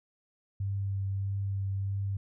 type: tone with vibrato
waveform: sine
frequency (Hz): 98.2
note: G2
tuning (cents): +4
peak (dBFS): -29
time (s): 0.6-2.17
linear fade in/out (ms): 5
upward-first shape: triangle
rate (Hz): 1.6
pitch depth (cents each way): 16
effects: none